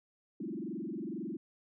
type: tone with frequency modulation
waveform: sine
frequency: 271 Hz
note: C#4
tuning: 39 cents flat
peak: -36 dBFS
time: 0.4-1.37 s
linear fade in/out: 5 ms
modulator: 22.1 Hz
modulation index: 3.7
effects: none